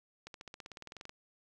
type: accelerating click train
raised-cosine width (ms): 0.2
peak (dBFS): -29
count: 16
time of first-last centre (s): 0.27-1.094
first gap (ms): 72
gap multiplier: 0.96
effects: none